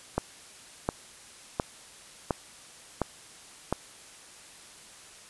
click train, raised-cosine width 1 ms, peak -11 dBFS, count 6, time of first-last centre 0.18-3.726 s, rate 1.41 Hz, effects white hiss -50 dBFS RMS until 5.29 s + resampled to 24000 Hz

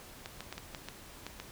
clicks, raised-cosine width 0.2 ms, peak -23 dBFS, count 8, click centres 0.259 / 0.406 / 0.526 / 0.58 / 0.748 / 0.886 / 1.266 / 1.4 s, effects pink hiss -51 dBFS RMS until 1.51 s

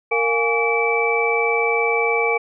sine tone cluster, 461.6 / 705 / 828 / 1141 / 2315 Hz, A#4 / F5 / G#5 / C#6 / D7, -17 / +16 / -5 / +50 / -25 cents, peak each -20 / -28 / -25 / -28 / -20 dBFS, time 0.11-2.38 s, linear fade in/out 10 ms, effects none

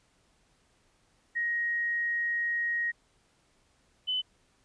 sine tone pair in turn, 1882 / 3018 Hz, A#6 / F#7, +16 / +34 cents, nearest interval minor sixth, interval 818 cents, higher second, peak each -27 dBFS, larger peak neither, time 1.35-2.92 / 4.07-4.22 s, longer first, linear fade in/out 20 ms, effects pink hiss -68 dBFS RMS until 4.64 s + resampled to 22050 Hz

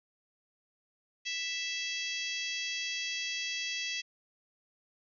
harmonic tone, 659.3 Hz, E5, in tune, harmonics 3 / 4 / 5 / 6 / 7 / 8 / 9 / 10, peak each -41 / -38 / -39 / -47 / -42 / -45 / -44 / -51 dBFS, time 1.25-4.02 s, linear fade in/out 20 ms, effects none

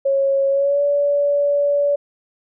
sine tone with pitch glide, 548 to 573.6 Hz, C#5 to D5, -20 to -41 cents, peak -14 dBFS, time 0.05-1.96 s, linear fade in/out 10 ms, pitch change +79 cents, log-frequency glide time 0.49-0.82 s, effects none

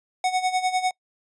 square tone with tremolo, 740 Hz, F#5, in tune, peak -19 dBFS, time 0.24-0.91 s, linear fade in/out 2 ms, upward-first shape sine, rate 10 Hz, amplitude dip 75%, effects noise-tail reverb RT60 0.1 s tail -25 dB re dry + resampled to 22050 Hz

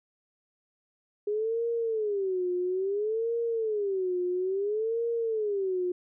sine tone with vibrato, 408.8 Hz, G#4, 27 cents flat, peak -26 dBFS, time 1.27-5.92 s, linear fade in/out 5 ms, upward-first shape sine, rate 0.59 Hz, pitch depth 230 cents each way, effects none

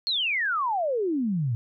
sine exponential sweep, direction down, 4364 to 110 Hz, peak -23 dBFS, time 0.07-1.55 s, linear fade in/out 0 ms, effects none

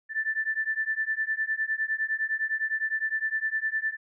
sine beating tone pair, 1760 / 1769.8 Hz, A6 / A6, 0 / +10 cents, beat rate 9.8 Hz, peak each -29 dBFS, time 0.09-3.97 s, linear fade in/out 50 ms, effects none

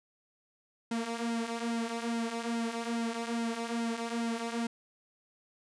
sawtooth tone with flanger, 231.7 Hz, A#3, 10 cents flat, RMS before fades -34 dBFS, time 0.91-4.67 s, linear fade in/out 5 ms, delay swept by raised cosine 1.7 to 5 ms, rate 2.4 Hz, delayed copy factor -0.65, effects resampled to 22050 Hz

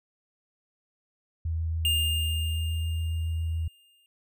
sine tone with vibrato, 81.4 Hz, E2, 21 cents flat, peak -26 dBFS, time 1.45-3.68 s, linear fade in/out 5 ms, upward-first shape sine, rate 7.2 Hz, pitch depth 10 cents each way
square tone with exponential decay, 2812 Hz, F7, 11 cents sharp, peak -23 dBFS, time 1.85-4.06 s, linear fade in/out 1 ms, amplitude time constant 480 ms
effects none

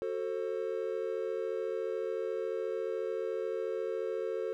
triangle chord, F# diminished, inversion none, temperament just, 370 / 444 / 532.8 Hz, F#4 / A4 / C5, 0 / +16 / +31 cents, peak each -36 / -33 / -36 dBFS, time 0.02-4.53 s, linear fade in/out 0 ms, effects none

